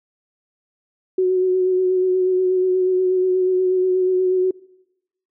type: tone with vibrato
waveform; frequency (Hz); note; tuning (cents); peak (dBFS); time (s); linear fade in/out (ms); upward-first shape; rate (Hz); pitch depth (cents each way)
sine; 370; F#4; 0; -14; 1.18-4.51; 5; sine; 8.3; 20
effects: noise-tail reverb RT60 0.9 s tail -23 dB re dry